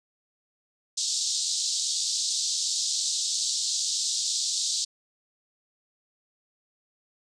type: band-pass noise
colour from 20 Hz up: pink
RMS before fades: -28 dBFS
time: 0.97-4.85 s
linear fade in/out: 10 ms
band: 3800 to 8100 Hz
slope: 48 dB/octave
effects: resampled to 22050 Hz